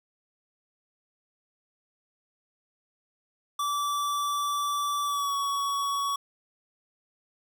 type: tone with pitch glide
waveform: square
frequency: 1160 to 1123.1 Hz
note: D6 to C#6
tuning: -22 to +22 cents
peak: -27 dBFS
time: 3.59-6.16 s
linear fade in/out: 5 ms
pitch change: -56 cents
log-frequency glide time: 5.04-5.34 s
effects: none